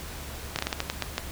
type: slowing click train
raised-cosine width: 0.2 ms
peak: -9 dBFS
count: 9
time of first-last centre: 0.56-1.181 s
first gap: 28 ms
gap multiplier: 1.28
effects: added 71 Hz sine -41 dBFS peak until 1.31 s + pink hiss -40 dBFS RMS until 1.31 s